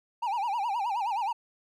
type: tone with vibrato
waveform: triangle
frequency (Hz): 869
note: A5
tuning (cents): -22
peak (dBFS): -25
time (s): 0.22-1.33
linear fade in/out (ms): 10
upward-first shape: sine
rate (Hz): 9.5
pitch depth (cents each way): 200
effects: none